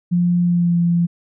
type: tone with pitch glide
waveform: sine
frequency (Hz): 175.4 to 171.69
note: F3 to F3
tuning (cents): +8 to -29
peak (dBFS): -13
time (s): 0.11-1.07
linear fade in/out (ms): 20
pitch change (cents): -37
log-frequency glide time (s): 0.42-0.78
effects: none